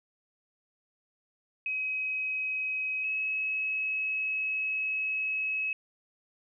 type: tone pair in turn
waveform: sine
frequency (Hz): 2538 / 2569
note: D#7 / E7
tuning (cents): +34 / -45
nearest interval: unison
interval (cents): 21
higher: second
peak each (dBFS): -29 / -28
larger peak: second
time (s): 1.66-3.04 / 3.04-5.73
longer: second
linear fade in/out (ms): 2
effects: none